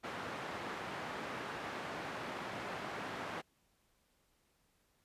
white band-pass noise, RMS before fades -43 dBFS, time 0.03-3.42 s, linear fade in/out 20 ms, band 120 to 1500 Hz, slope 12 dB/octave, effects pink hiss -75 dBFS RMS until 5.04 s + resampled to 32000 Hz

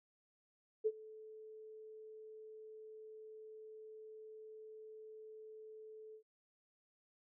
sine tone with ADSR envelope, 435.1 Hz, A4, 19 cents flat, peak -29 dBFS, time 0.84-6.23 s, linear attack 24 ms, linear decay 48 ms, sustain -22 dB, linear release 86 ms, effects none

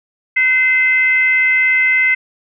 sine tone with frequency modulation, 2059 Hz, C7, 28 cents flat, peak -10 dBFS, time 0.36-2.15 s, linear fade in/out 10 ms, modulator 535 Hz, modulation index 0.48, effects none

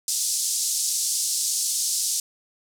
white band-pass noise, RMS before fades -25 dBFS, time 0.08-2.2 s, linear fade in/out 2 ms, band 4800 to 9500 Hz, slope 24 dB/octave, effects none

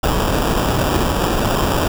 pink noise with sample-and-hold, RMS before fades -17 dBFS, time 0.03-1.88 s, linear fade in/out 5 ms, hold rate 2100 Hz, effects none

